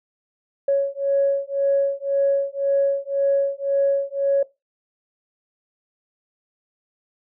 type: beating tone pair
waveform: sine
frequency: 554.4 / 556.3 Hz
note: C#5 / C#5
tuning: 0 / +6 cents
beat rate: 1.9 Hz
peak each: -20 dBFS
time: 0.68-4.43 s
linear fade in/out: 5 ms
effects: noise-tail reverb RT60 0.2 s tail -18 dB re dry + tanh soft clip ceiling -10 dBFS